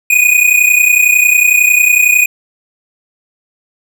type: tone pair together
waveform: square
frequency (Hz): 2458 / 2489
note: D#7 / D#7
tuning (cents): -22 / 0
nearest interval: unison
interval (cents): 22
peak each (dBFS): -10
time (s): 0.1-2.26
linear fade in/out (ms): 5
effects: none